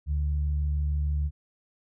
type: tone pair together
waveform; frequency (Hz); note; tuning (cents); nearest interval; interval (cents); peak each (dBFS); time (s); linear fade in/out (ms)
sine; 73.42 / 146.83; D2 / D3; 0 / 0; octave; 1200; -24 / -35; 0.06-1.31; 50
effects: none